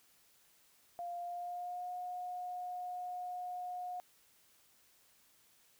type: tone with pitch glide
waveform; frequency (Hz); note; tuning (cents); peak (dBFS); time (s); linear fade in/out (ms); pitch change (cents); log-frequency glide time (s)
sine; 698.5 to 721.5; F5 to F#5; 0 to -44; -39; 0.99-4; 0; +56; 1.18-1.92
effects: white hiss -68 dBFS RMS until 5.79 s